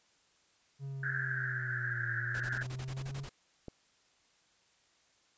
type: linear two-way sweep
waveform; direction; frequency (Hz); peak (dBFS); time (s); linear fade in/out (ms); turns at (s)
triangle; down then up; 138.59 to 117.1 to 138.59; -36; 0.79-3.27; 50; 2.15
type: band-pass noise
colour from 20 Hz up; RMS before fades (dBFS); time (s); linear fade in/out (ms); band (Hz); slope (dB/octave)
white; -37; 1.03-2.63; 5; 1500 to 1700; 96
type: noise bursts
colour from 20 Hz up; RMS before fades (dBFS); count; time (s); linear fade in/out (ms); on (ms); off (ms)
pink; -46; 11; 2.34-3.295; 10; 65; 24
type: click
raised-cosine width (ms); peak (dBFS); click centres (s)
2; -30; 3.683
effects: white hiss -69 dBFS RMS until 5.37 s + resampled to 16000 Hz